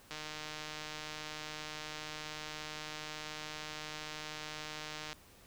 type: click train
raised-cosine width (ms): 0.2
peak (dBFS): -25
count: 769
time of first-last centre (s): 0.11-5.13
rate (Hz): 153
effects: pink hiss -60 dBFS RMS until 5.46 s